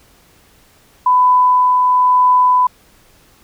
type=tone with tremolo; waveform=sine; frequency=1000 Hz; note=B5; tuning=21 cents sharp; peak=-7 dBFS; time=1.06-2.67 s; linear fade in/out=5 ms; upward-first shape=triangle; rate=1 Hz; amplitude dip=25%; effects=pink hiss -50 dBFS RMS until 3.43 s